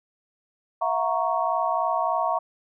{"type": "chord", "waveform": "sine", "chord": "F# dominant seventh", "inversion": "third", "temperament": "equal with one note detuned", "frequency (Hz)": [659.3, 722.7, 932.3, 1108.7], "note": ["E5", "F#5", "A#5", "C#6"], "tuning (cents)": [0, -41, 0, 0], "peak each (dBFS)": -27, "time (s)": [0.81, 2.39], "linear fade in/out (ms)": 10, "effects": []}